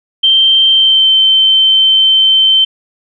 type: tone with pitch glide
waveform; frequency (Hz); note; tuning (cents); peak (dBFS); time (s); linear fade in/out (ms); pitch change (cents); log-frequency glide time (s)
sine; 3136 to 3098; G7 to G7; 0 to -21; -5; 0.23-2.65; 10; -21; 0.7-1.11
effects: none